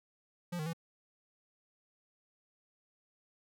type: tone with pitch steps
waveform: square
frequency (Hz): 175.2 / 154.3 / 166.2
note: F3 / D#3 / E3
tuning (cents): +6 / -14 / +15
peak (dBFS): -36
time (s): 0.52-0.733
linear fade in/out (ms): 10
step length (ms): 71
effects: none